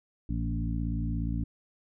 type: harmonic tone with a mistuned harmonic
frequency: 57 Hz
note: A#1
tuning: 38 cents flat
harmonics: 1 / 2 / 3 / 4 / 5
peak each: -31 / -34 / -36 / -37 / -38 dBFS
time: 0.29-1.44 s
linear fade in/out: 5 ms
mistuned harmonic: 3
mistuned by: -20 cents
effects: none